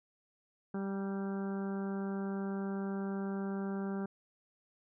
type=harmonic tone with a mistuned harmonic; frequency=196 Hz; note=G3; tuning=in tune; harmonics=1 / 2 / 3 / 4 / 5 / 6 / 7 / 8; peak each=-35 / -41 / -50 / -49 / -54 / -55 / -52 / -54 dBFS; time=0.74-4.06 s; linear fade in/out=5 ms; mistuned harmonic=5; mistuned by=-31 cents; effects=none